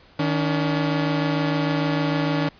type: tone pair together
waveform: sawtooth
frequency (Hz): 155.57 / 284.5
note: D#3 / C#4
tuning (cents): 0 / +45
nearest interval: minor seventh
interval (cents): 1045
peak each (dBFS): -19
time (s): 0.19-2.49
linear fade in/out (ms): 5
effects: pink hiss -52 dBFS RMS until 2.59 s + resampled to 11025 Hz